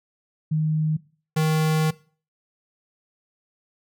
sine / square tone pair in turn, 155.56 / 156.73 Hz, D#3 / D#3, 0 / +13 cents, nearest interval unison, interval 13 cents, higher second, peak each -19 dBFS, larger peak neither, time 0.51-0.97 / 1.36-1.91 s, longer second, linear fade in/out 10 ms, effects noise-tail reverb RT60 0.4 s tail -20 dB re dry

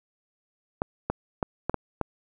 clicks, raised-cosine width 1 ms, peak -11 dBFS, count 6, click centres 0.819 / 1.1 / 1.428 / 1.696 / 1.743 / 2.013 s, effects none

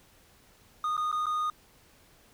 triangle tone with dropouts, 1232 Hz, D#6, 17 cents flat, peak -25 dBFS, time 0.84-1.5 s, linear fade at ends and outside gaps 2 ms, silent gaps 0.968-0.977 / 1.116-1.126 / 1.258-1.266 s, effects pink hiss -60 dBFS RMS until 2.33 s

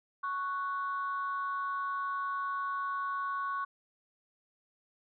sine tone pair together, 1108.7 / 1479.9 Hz, C#6 / F#6, 0 / 0 cents, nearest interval perfect fourth, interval 500 cents, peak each -32 / -38 dBFS, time 0.23-3.65 s, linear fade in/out 10 ms, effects tanh soft clip ceiling -25 dBFS

